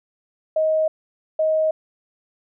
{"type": "tone pair in turn", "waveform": "sine", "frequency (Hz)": [629, 629], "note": ["D#5", "D#5"], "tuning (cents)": [19, 19], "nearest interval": "unison", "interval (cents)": 0, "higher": "neither", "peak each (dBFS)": -16, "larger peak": "neither", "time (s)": [[0.56, 0.88], [1.39, 1.71]], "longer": "neither", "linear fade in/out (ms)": 5, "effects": []}